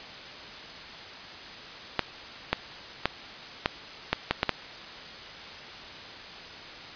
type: clicks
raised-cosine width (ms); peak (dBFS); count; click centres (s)
0.3; -6; 8; 1.993 / 2.53 / 3.056 / 3.659 / 4.13 / 4.31 / 4.431 / 4.493
effects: white hiss -42 dBFS RMS until 6.95 s + resampled to 11025 Hz